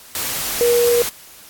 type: tone in noise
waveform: sine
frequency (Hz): 477.5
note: A#4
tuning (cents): +42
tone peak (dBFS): -12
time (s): 0.61-1.02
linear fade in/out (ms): 0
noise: white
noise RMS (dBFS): -23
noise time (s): 0.15-1.09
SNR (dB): +8
effects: white hiss -42 dBFS RMS until 1.49 s + AAC 64 kbps